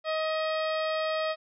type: harmonic tone with a mistuned harmonic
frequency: 630 Hz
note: D#5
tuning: 21 cents sharp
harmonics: 1 / 2 / 3 / 4 / 5 / 6 / 7 / 8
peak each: -28 / -34 / -38 / -40 / -42 / -44 / -45 / -46 dBFS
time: 0.04-1.36 s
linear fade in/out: 50 ms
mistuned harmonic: 5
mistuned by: +35 cents
effects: none